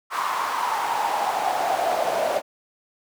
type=noise with high-pass filter sweep; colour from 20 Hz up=brown; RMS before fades=-24 dBFS; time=0.1-2.42 s; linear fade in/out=50 ms; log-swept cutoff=1100 to 610 Hz; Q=5.7; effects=none